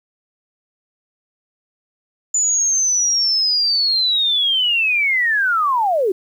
sine linear sweep, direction down, 7040 to 350.9 Hz, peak -14 dBFS, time 2.34-6.12 s, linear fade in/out 5 ms, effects 8-bit

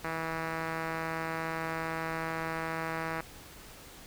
5% pulse tone with low-pass filter, 162.4 Hz, E3, 26 cents flat, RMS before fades -35 dBFS, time 0.04-3.21 s, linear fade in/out 5 ms, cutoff 2400 Hz, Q 1, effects pink hiss -50 dBFS RMS until 4.06 s

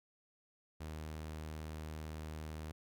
sawtooth tone, 77.78 Hz, D#2, in tune, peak -39 dBFS, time 0.8-2.72 s, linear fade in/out 10 ms, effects none

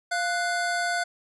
square tone pair together, 697.8 / 1480 Hz, F5 / F#6, -2 / 0 cents, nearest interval octave + minor second, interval 1302 cents, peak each -28 dBFS, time 0.11-1.04 s, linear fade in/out 10 ms, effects resampled to 24000 Hz

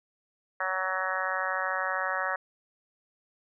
harmonic tone, 187.2 Hz, F#3, 20 cents sharp, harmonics 3 / 4 / 5 / 6 / 7 / 8 / 9 / 10, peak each -36 / -37 / -38 / -35 / -35 / -36 / -34 / -36 dBFS, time 0.6-2.36 s, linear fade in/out 5 ms, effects none

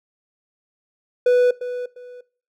triangle tone with echo, 493.9 Hz, B4, in tune, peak -10 dBFS, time 1.26-1.51 s, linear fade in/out 5 ms, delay 350 ms, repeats 2, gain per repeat -12 dB, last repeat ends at 2.21 s, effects noise-tail reverb RT60 0.4 s tail -21 dB re dry

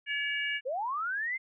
harmonic tone, 569 Hz, C#5, 45 cents sharp, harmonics 3 / 4 / 5, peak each -33 / -34 / -35 dBFS, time 0.06-0.61 s, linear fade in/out 50 ms
sine linear sweep, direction up, 475.1 to 2124 Hz, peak -30 dBFS, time 0.65-1.38 s, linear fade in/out 20 ms
effects none

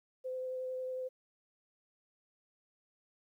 sine tone with vibrato, 513 Hz, C5, 34 cents flat, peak -36 dBFS, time 0.24-1.09 s, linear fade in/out 20 ms, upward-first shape sine, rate 11 Hz, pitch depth 10 cents each way, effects 12-bit

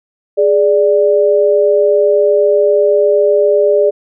sine tone pair together, 415.3 / 587.3 Hz, G#4 / D5, 0 / 0 cents, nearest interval tritone, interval 600 cents, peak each -10 dBFS, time 0.37-3.91 s, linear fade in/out 20 ms, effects none

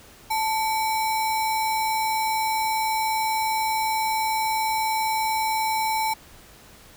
sine tone with sample-and-hold, 880 Hz, A5, in tune, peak -21 dBFS, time 0.3-6.14 s, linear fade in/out 10 ms, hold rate 3150 Hz, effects pink hiss -49 dBFS RMS until 6.96 s

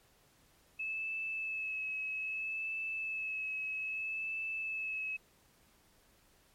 sine tone with vibrato, 2600 Hz, E7, 24 cents flat, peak -35 dBFS, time 0.79-5.17 s, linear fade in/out 10 ms, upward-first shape sine, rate 0.62 Hz, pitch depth 22 cents each way, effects pink hiss -67 dBFS RMS until 6.54 s + MP3 64 kbps

